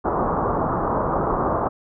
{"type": "low-pass noise", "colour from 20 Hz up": "white", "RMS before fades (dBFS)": -22, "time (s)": [0.04, 1.69], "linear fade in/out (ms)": 20, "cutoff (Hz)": 1200, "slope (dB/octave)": 48, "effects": []}